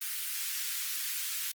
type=high-pass noise; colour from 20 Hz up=white; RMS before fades=-35 dBFS; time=0.01-1.52 s; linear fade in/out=10 ms; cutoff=1500 Hz; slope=24 dB/octave; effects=Opus 24 kbps